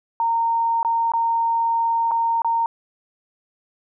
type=tone with dropouts; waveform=sine; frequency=921 Hz; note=A#5; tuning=21 cents flat; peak=-17 dBFS; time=0.2-2.66 s; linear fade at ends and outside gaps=1 ms; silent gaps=0.83-0.848 / 1.119-1.136 / 2.111-2.116 / 2.419-2.446 s; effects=none